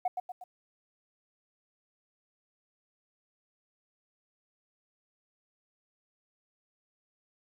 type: tone with echo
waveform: sine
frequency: 730 Hz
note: F#5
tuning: 24 cents flat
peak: -24 dBFS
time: 0.05-0.08 s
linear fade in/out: 5 ms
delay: 120 ms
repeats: 3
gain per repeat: -6 dB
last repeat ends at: 0.44 s
effects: tanh soft clip ceiling -23 dBFS + 11-bit